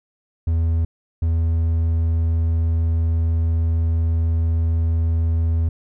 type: tone pair in turn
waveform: triangle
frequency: 82.1 / 82.1 Hz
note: E2 / E2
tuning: -6 / -6 cents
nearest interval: unison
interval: 0 cents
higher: neither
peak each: -14 / -14 dBFS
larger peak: neither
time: 0.47-0.85 / 1.22-5.69 s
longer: second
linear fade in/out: 5 ms
effects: none